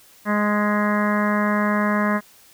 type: harmonic tone with a mistuned harmonic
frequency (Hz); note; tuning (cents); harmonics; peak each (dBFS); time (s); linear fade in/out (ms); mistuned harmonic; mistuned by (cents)
208.2; G#3; +5; 1 / 2 / 3 / 4 / 5 / 6 / 7 / 8 / 9 / 10; -20 / -32 / -26 / -35 / -26 / -29 / -34 / -28 / -31 / -36; 0.25-2.21; 50; 9; +19
effects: white hiss -51 dBFS RMS until 2.53 s